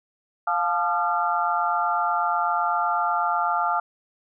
sine tone cluster, 704 / 871 / 1204 / 1372 Hz, F5 / A5 / D6 / F6, +14 / -18 / +43 / -31 cents, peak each -26 dBFS, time 0.47-3.8 s, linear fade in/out 5 ms, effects none

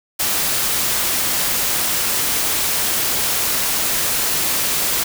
white noise, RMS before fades -19 dBFS, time 0.19-5.04 s, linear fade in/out 10 ms, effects none

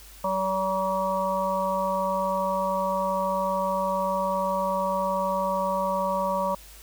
harmonic tone, 190.5 Hz, G3, 49 cents flat, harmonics 1 / 3 / 5 / 6, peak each -33 / -27 / -27 / -31 dBFS, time 0.24-6.55 s, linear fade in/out 5 ms, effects added 50 Hz sine -48 dBFS peak until 6.82 s + white hiss -49 dBFS RMS until 6.82 s

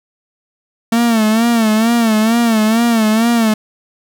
45% pulse tone with vibrato, 225.4 Hz, A3, 42 cents sharp, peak -10 dBFS, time 0.92-3.54 s, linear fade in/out 5 ms, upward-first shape sine, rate 2.2 Hz, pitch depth 87 cents each way, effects none

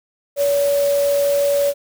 sine tone in noise, 568 Hz, C#5, 42 cents sharp, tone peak -14 dBFS, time 0.36-1.74 s, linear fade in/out 50 ms, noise white, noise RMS -30 dBFS, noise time 0.36-1.74 s, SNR +13 dB, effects none

